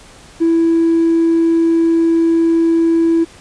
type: tone with hard clipping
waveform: sine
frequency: 330.9 Hz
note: E4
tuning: 7 cents sharp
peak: -10 dBFS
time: 0.4-3.25 s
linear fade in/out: 20 ms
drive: 1 dB
effects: pink hiss -41 dBFS RMS until 3.4 s + resampled to 22050 Hz